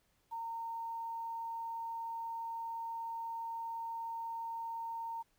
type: tone with quantisation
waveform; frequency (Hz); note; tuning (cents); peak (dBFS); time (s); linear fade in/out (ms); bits
sine; 917; A#5; -29; -38; 0.31-5.23; 20; 11
effects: pink hiss -75 dBFS RMS until 5.38 s